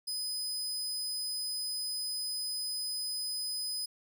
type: tone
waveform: sawtooth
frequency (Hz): 5010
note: D#8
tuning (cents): +11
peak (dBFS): -31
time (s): 0.07-3.86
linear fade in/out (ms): 10
effects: none